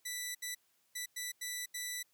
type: tone bursts at uneven times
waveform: 10% pulse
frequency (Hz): 1975.5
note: B6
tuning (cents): 0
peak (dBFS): -29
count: 6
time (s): 0.05-0.35 / 0.42-0.55 / 0.95-1.06 / 1.16-1.32 / 1.41-1.66 / 1.74-2.03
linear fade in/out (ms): 10
effects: white hiss -74 dBFS RMS until 2.13 s + high-pass 80 Hz 12 dB/octave